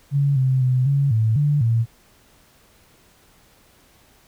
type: tone with pitch steps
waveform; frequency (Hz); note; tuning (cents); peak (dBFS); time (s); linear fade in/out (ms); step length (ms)
sine; 141.1 / 130.8 / 127.5 / 139.9 / 110.7 / 146.4 / 114.8; C#3 / C3 / C3 / C#3 / A2 / D3 / A#2; +31 / 0 / -44 / +16 / +11 / -5 / -26; -15; 0.11-1.86; 50; 250
effects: pink hiss -55 dBFS RMS until 4.27 s